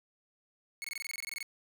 sawtooth tone bursts, 2200 Hz, C#7, 14 cents flat, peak -33 dBFS, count 14, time 0.82-1.428 s, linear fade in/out 0 ms, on 23 ms, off 22 ms, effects none

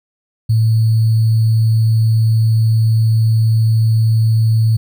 sine tone with sample-and-hold, 111.6 Hz, A2, 25 cents sharp, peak -9 dBFS, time 0.49-4.77 s, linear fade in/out 10 ms, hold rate 4410 Hz, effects none

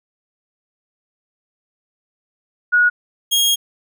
sine / sawtooth tone pair in turn, 1454 / 3264 Hz, F#6 / G#7, -31 / -31 cents, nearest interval octave + major second, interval 1400 cents, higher second, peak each -10 dBFS, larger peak neither, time 2.72-2.9 / 3.31-3.56 s, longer second, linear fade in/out 20 ms, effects none

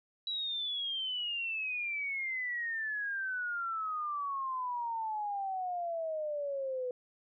sine exponential sweep, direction down, 3925 to 494.5 Hz, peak -33 dBFS, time 0.27-6.91 s, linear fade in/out 2 ms, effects none

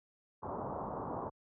white low-pass noise, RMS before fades -40 dBFS, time 0.42-1.3 s, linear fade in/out 20 ms, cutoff 1100 Hz, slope 48 dB/octave, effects high-pass 60 Hz 12 dB/octave

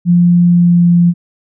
sine tone with pitch glide, 174.61 to 173.2 Hz, F3 to F3, 0 to -14 cents, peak -5 dBFS, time 0.05-1.14 s, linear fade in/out 50 ms, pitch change -14 cents, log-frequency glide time 0.44-0.89 s, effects none

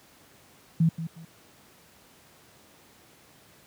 sine tone with echo, 163.6 Hz, E3, 13 cents flat, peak -17 dBFS, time 0.8-0.89 s, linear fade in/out 5 ms, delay 180 ms, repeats 2, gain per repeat -12 dB, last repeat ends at 1.25 s, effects pink hiss -56 dBFS RMS until 3.66 s + high-pass 100 Hz 12 dB/octave

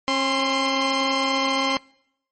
15% pulse tone pair together, 270.4 / 1046.5 Hz, C#4 / C6, -43 / 0 cents, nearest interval octave + major seventh, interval 2343 cents, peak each -16 dBFS, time 0.08-1.77 s, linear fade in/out 0 ms, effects noise-tail reverb RT60 0.8 s tail -26 dB re dry + MP3 32 kbps

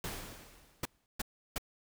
pink noise with exponential decay, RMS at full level -38 dBFS, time 0.04-1.06 s, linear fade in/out 1 ms, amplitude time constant 220 ms
pink noise bursts, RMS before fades -34 dBFS, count 3, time 0.83-1.582 s, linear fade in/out 5 ms, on 24 ms, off 340 ms
effects none

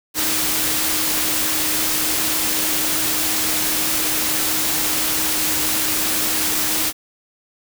sine tone in noise, 311.1 Hz, D#4, in tune, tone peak -31 dBFS, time 0.14-6.93 s, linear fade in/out 50 ms, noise white, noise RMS -20 dBFS, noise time 0.14-6.93 s, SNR -14 dB, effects none

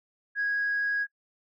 sine tone, 1652 Hz, G#6, 10 cents flat, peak -24 dBFS, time 0.35-1.07 s, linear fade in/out 50 ms, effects noise-tail reverb RT60 0.1 s tail -21 dB re dry + tanh soft clip ceiling -21 dBFS

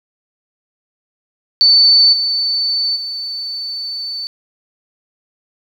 sine tone with level steps, 4513 Hz, C#8, 30 cents sharp, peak -6 / -14 / -21 dBFS, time 1.61-4.27 s, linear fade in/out 0 ms, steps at 2.12 / 2.95 s, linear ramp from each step 20 ms, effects 8-bit

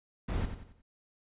brown noise with echo, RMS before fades -32 dBFS, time 0.28-0.46 s, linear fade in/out 10 ms, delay 90 ms, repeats 4, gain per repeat -8 dB, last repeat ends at 0.82 s, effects resampled to 8000 Hz

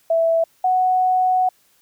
sine tone pair in turn, 659.3 / 740 Hz, E5 / F#5, 0 / 0 cents, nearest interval major second, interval 200 cents, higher second, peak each -14 dBFS, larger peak neither, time 0.1-0.44 / 0.64-1.49 s, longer second, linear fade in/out 5 ms, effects white hiss -59 dBFS RMS until 1.81 s

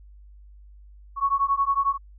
sine beating tone pair, 1104 / 1115 Hz, C#6 / C#6, -7 / +10 cents, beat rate 11 Hz, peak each -23 dBFS, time 1.16-1.98 s, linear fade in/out 50 ms, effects added 50 Hz sine -45 dBFS peak until 2.18 s

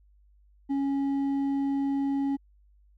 sine tone with hard clipping, 276.6 Hz, C#4, 4 cents flat, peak -26 dBFS, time 0.69-2.37 s, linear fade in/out 20 ms, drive 4 dB, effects added 50 Hz sine -57 dBFS peak until 2.97 s

